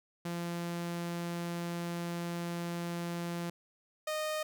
sawtooth tone pair in turn, 171.8 / 617.2 Hz, F3 / D#5, -28 / -14 cents, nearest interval octave + minor seventh, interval 2214 cents, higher second, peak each -31 / -29 dBFS, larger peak second, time 0.25-3.5 / 4.07-4.43 s, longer first, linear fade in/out 5 ms, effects none

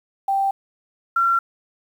sine tone pair in turn, 784 / 1365.3 Hz, G5 / F6, 0 / -40 cents, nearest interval minor seventh, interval 960 cents, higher second, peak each -17 / -15 dBFS, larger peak second, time 0.28-0.51 / 1.16-1.39 s, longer neither, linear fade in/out 5 ms, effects 8-bit

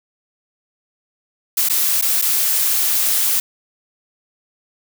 blue noise with dropouts, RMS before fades -17 dBFS, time 1.57-3.4 s, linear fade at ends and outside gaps 5 ms, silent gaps 1.688-1.697 / 2.014-2.022 / 2.216-2.222 s, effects none

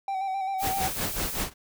triangle tone with vibrato, 771 Hz, G5, 29 cents flat, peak -25 dBFS, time 0.08-0.88 s, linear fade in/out 2 ms, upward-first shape square, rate 7.6 Hz, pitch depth 31 cents each way
blue noise, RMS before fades -34 dBFS, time 0.58-1.46 s, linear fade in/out 50 ms
pink noise with tremolo, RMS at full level -28 dBFS, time 0.61-1.54 s, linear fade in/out 50 ms, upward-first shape triangle, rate 5.3 Hz, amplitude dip 95%
effects none

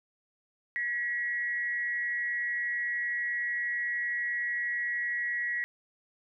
sine tone with amplitude modulation, 1922 Hz, B6, 48 cents flat, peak -26 dBFS, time 0.76-5.64 s, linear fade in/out 0 ms, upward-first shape sine, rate 231 Hz, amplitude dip 60%, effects none

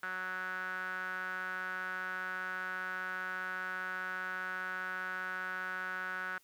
sawtooth tone with band-pass filter, 185 Hz, F#3, in tune, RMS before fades -39 dBFS, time 0.03-6.38 s, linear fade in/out 2 ms, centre 1500 Hz, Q 7.6, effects white hiss -68 dBFS RMS until 6.43 s

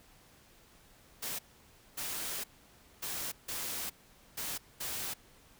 white noise bursts at uneven times, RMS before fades -38 dBFS, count 6, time 1.22-1.39 / 1.97-2.44 / 3.02-3.32 / 3.48-3.9 / 4.37-4.58 / 4.8-5.14 s, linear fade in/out 10 ms, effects pink hiss -61 dBFS RMS until 5.59 s

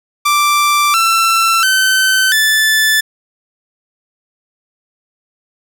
sawtooth tone with pitch steps, 1174.7 / 1341.6 / 1532.2 / 1749.9 Hz, D6 / E6 / G6 / A6, 0 / +30 / -40 / -10 cents, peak -6 dBFS, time 0.25-3.01 s, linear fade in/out 10 ms, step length 690 ms, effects none

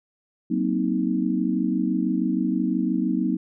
sine chord, C half-diminished seventh, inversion second, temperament just, 188.37 / 235.5 / 261.6 / 314 Hz, Gb3 / Bb3 / C4 / Eb4, +31 / +18 / 0 / +16 cents, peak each -26 dBFS, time 0.5-3.37 s, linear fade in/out 10 ms, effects none

